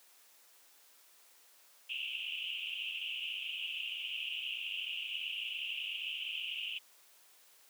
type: band-pass noise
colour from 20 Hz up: pink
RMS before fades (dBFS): -40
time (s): 1.89-6.79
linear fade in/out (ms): 10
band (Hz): 2600 to 3100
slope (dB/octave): 96
effects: white hiss -63 dBFS RMS until 7.69 s + high-pass 400 Hz 12 dB/octave